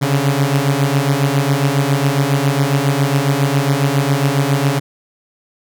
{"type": "beating tone pair", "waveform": "sawtooth", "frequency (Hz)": [136, 143.3], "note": ["C#3", "D3"], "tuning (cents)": [-33, -42], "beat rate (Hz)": 7.3, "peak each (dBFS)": -12, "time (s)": [0.01, 4.8], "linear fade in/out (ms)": 20, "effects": []}